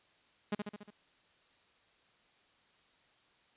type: tone with echo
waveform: sawtooth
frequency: 207.4 Hz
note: G#3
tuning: 2 cents flat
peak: -27 dBFS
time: 0.52-0.55 s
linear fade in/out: 5 ms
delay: 71 ms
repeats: 5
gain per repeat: -4 dB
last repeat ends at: 0.905 s
effects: white hiss -68 dBFS RMS until 3.56 s + resampled to 8000 Hz